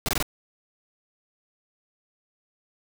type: noise bursts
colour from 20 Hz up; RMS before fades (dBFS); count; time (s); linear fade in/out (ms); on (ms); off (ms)
pink; -25; 4; 0.06-0.226; 0; 25; 22
effects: none